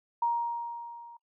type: tone with level ramp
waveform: sine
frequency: 940 Hz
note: A#5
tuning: 14 cents sharp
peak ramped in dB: -23 to -46 dBFS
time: 0.22-1.17 s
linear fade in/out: 5 ms
effects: noise-tail reverb RT60 0.1 s tail -24 dB re dry